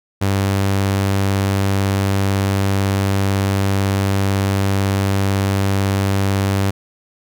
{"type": "tone", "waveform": "sawtooth", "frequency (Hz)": 98, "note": "G2", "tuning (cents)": 0, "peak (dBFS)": -11, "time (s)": [0.21, 6.71], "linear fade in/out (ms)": 10, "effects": []}